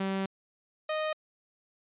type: tone pair in turn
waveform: sawtooth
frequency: 193 / 619.9 Hz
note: G3 / D#5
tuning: -27 / -7 cents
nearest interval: octave + minor sixth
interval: 2020 cents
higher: second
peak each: -25 dBFS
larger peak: neither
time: 0-0.26 / 0.89-1.13 s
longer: first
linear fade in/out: 5 ms
effects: resampled to 8000 Hz